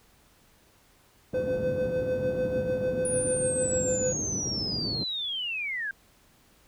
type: band-pass noise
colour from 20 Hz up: pink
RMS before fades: -35 dBFS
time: 1.33-5.04 s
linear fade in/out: 5 ms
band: 110 to 330 Hz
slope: 12 dB/octave
type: tone with tremolo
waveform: triangle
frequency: 510 Hz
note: C5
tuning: 44 cents flat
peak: -22 dBFS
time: 1.34-4.13 s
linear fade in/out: 5 ms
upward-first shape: sine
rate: 6.7 Hz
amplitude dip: 50%
type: linear sweep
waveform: sine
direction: down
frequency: 9740 to 1568 Hz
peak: -29 dBFS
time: 3.05-5.91 s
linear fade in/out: 2 ms
effects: pink hiss -61 dBFS RMS until 6.67 s